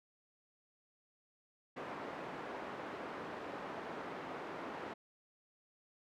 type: band-pass noise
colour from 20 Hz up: pink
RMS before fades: -45 dBFS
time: 1.76-4.94 s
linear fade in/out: 10 ms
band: 300 to 1500 Hz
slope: 12 dB/octave
effects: none